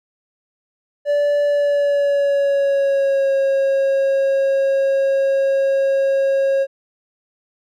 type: tone with pitch glide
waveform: triangle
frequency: 580 to 544.3 Hz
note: D5 to C#5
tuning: -22 to -32 cents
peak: -12 dBFS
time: 1.05-6.67 s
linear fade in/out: 50 ms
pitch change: -110 cents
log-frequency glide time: 1.44-3.33 s
effects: none